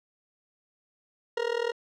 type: tone with amplitude modulation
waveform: 40% pulse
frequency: 470.9 Hz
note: A#4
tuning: 18 cents sharp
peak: -22 dBFS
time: 1.37-1.72 s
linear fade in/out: 5 ms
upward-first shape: sine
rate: 40.3 Hz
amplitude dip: 90%
effects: low-pass 4000 Hz 12 dB/octave